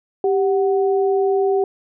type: tone pair together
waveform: sine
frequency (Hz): 392 / 742.4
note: G4 / F#5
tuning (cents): 0 / +6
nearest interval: major seventh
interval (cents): 1106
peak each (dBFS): -15 / -23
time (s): 0.24-1.64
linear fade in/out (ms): 2
effects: none